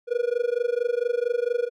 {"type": "tone with amplitude modulation", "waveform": "triangle", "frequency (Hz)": 481.2, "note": "B4", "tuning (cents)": -45, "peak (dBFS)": -16, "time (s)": [0.07, 1.7], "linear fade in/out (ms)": 50, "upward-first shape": "sine", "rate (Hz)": 24.4, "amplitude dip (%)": 95, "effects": []}